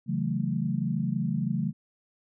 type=chord; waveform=sine; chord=F# minor seventh; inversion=second; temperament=equal with one note detuned; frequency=138.59 / 164.81 / 188.23 / 220 Hz; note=C#3 / E3 / F#3 / A3; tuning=0 / 0 / +30 / 0 cents; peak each=-31 dBFS; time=0.06-1.73 s; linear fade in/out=50 ms; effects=none